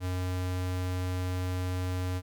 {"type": "tone", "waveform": "square", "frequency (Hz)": 91.3, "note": "F#2", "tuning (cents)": -23, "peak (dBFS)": -30, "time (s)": [0, 2.22], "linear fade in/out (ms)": 50, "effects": []}